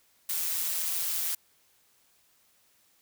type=noise with amplitude modulation; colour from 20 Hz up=blue; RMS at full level=-28 dBFS; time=0.29-1.35 s; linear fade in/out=5 ms; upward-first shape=sine; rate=169 Hz; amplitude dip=55%; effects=white hiss -66 dBFS RMS until 3.01 s